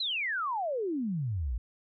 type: exponential sweep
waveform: sine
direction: down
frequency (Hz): 4186 to 51.91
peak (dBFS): -29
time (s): 0-1.58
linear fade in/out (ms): 5
effects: none